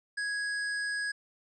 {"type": "tone with hard clipping", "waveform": "sine", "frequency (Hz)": 1661.2, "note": "G#6", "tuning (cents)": 0, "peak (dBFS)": -32, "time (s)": [0.17, 1.12], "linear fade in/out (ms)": 10, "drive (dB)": 17, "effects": ["resampled to 22050 Hz"]}